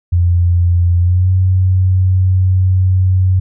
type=tone with pitch glide; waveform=sine; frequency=87.31 to 93.04 Hz; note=F2 to F#2; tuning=0 to +10 cents; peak=-8 dBFS; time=0.12-3.4 s; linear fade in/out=10 ms; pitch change=+110 cents; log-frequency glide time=0.99-1.3 s; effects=none